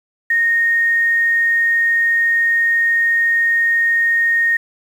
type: tone with quantisation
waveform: sine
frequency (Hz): 1853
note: A#6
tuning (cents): -11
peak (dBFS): -12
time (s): 0.3-4.57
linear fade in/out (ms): 5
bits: 7
effects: none